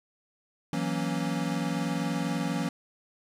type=chord; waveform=square; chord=F# dominant seventh; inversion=third; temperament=equal; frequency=164.81 / 185 / 233.1 / 277.2 Hz; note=E3 / F#3 / A#3 / C#4; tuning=0 / 0 / 0 / 0 cents; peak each=-33 / -34 / -35 / -34 dBFS; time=0.73-2.69 s; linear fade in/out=2 ms; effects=low-pass 10000 Hz 12 dB/octave + 10-bit

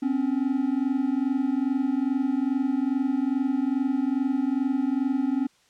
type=tone pair together; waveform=triangle; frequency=257.6 / 280 Hz; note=C4 / C#4; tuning=-27 / +18 cents; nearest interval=minor second; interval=145 cents; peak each=-23 dBFS; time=0.02-5.47 s; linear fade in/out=10 ms; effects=white hiss -62 dBFS RMS until 5.69 s + low-pass 7000 Hz 12 dB/octave

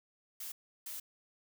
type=noise bursts at uneven times; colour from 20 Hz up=blue; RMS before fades=-43 dBFS; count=2; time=0.4-0.52 / 0.86-1 s; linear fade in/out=5 ms; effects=none

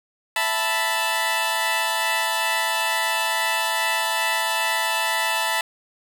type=chord; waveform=15% pulse; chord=E suspended fourth; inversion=none; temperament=equal; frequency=659.3 / 880 / 987.8 Hz; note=E5 / A5 / B5; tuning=0 / 0 / 0 cents; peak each=-22 / -17 / -19 dBFS; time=0.36-5.61 s; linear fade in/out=2 ms; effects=none

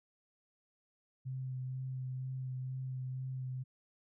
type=tone with vibrato; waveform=sine; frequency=129.7 Hz; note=C3; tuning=15 cents flat; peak=-37 dBFS; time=1.25-3.64 s; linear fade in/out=20 ms; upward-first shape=sine; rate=2.1 Hz; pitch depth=15 cents each way; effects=none

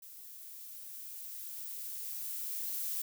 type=noise with level ramp; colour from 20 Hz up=violet; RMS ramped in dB=-51 to -36 dBFS; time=0.02-3.02 s; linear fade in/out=5 ms; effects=none

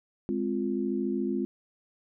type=chord; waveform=sine; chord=F minor; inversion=first; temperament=equal; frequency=207.7 / 261.6 / 349.2 Hz; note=Ab3 / C4 / F4; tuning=0 / 0 / 0 cents; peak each=-31 dBFS; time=0.29-1.45 s; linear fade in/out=0 ms; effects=none

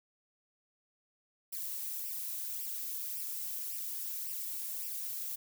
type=noise with flanger; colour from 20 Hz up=violet; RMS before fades=-39 dBFS; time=1.52-5.36 s; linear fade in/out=10 ms; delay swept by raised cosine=0.37 to 2.67 ms; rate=1.8 Hz; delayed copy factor=+0.8; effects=none

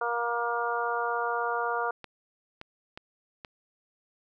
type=harmonic tone; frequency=236.3 Hz; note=A#3; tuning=24 cents sharp; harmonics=2 / 3 / 4 / 5 / 6; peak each=-33 / -33 / -33 / -33 / -33 dBFS; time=0.01-1.91 s; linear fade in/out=5 ms
type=clicks; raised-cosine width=0.3 ms; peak=-24 dBFS; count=4; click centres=2.043 / 2.614 / 2.975 / 3.448 s
effects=none

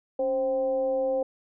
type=tone with frequency modulation; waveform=sine; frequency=527 Hz; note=C5; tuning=12 cents sharp; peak=-23 dBFS; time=0.19-1.23 s; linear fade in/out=5 ms; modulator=250 Hz; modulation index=0.45; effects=none

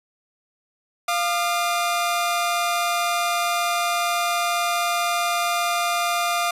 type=tone pair together; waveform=sawtooth; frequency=696 / 1207.5 Hz; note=F5 / D6; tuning=-6 / +48 cents; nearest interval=minor seventh; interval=954 cents; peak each=-19 / -20 dBFS; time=1.08-6.51 s; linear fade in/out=5 ms; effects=resampled to 32000 Hz

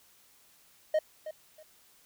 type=tone with echo; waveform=triangle; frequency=621 Hz; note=D#5; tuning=3 cents flat; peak=-21 dBFS; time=0.94-0.99 s; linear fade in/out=5 ms; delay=320 ms; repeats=2; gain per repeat=-13 dB; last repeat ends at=1.63 s; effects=white hiss -62 dBFS RMS until 2.05 s

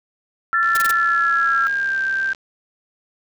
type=tone; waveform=sine; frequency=1359 Hz; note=F6; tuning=48 cents flat; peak=-17 dBFS; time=0.53-1.67 s; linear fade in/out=0 ms
type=tone with pitch glide; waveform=sine; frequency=1753 to 1570.8 Hz; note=A6 to G6; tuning=-7 to +3 cents; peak=-18 dBFS; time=0.54-2.33 s; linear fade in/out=2 ms; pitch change=-190 cents; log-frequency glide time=0.89-1.98 s
type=click train; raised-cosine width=0.2 ms; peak=-20 dBFS; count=117; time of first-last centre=0.63-2.349 s; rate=67.5 Hz
type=noise bursts; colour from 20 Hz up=white; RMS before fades=-25 dBFS; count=4; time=0.75-0.912 s; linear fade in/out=2 ms; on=21 ms; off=26 ms
effects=none

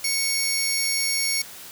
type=tone pair together; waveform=20% pulse; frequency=2210 / 5565 Hz; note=C#7 / F8; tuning=-6 / -7 cents; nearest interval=octave + major third; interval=1599 cents; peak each=-20 / -19 dBFS; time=0.04-1.42 s; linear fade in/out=5 ms; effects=white hiss -41 dBFS RMS until 1.71 s + high-pass 80 Hz 12 dB/octave

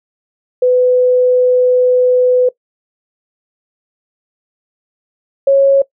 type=tone pair in turn; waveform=sine; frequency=501 / 549.2 Hz; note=B4 / C#5; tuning=+25 / -16 cents; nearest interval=major second; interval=159 cents; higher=second; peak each=-7 / -5 dBFS; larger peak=second; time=0.62-2.49 / 5.47-5.82 s; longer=first; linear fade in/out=5 ms; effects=noise-tail reverb RT60 0.1 s tail -20 dB re dry

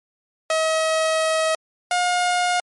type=tone pair in turn; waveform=sawtooth; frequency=638 / 714.7 Hz; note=D#5 / F5; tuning=+43 / +40 cents; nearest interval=major second; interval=197 cents; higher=second; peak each=-14 dBFS; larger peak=neither; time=0.5-1.55 / 1.91-2.6 s; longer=first; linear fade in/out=2 ms; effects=MP3 48 kbps

